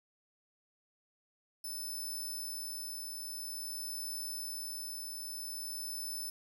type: tone with tremolo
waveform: 10% pulse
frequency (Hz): 5274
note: E8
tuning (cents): 0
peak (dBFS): -32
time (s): 1.64-6.3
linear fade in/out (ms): 5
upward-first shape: triangle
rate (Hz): 0.5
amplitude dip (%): 30
effects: none